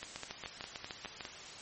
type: two click trains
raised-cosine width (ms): 0.2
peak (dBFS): -22 / -23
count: 8 / 7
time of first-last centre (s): 0.16-1.208 / 0.03-1.252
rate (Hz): 6.68 / 4.91
effects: white hiss -48 dBFS RMS until 1.61 s + MP3 32 kbps